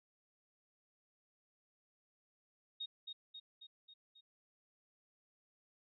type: tone with echo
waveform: sine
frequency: 3729 Hz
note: A#7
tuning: in tune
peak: -40 dBFS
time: 2.8-2.86 s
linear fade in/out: 10 ms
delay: 270 ms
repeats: 5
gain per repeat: -4 dB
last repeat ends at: 4.21 s
effects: none